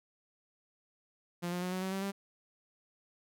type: tone with pitch steps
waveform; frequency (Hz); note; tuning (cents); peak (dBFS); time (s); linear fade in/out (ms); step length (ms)
sawtooth; 174.3 / 177.96 / 181.7 / 185.52 / 189.42 / 193.4 / 197.46; F3 / F3 / F#3 / F#3 / F#3 / G3 / G3; -3 / +33 / -31 / +5 / +41 / -23 / +13; -30; 1.42-2.12; 20; 100
effects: none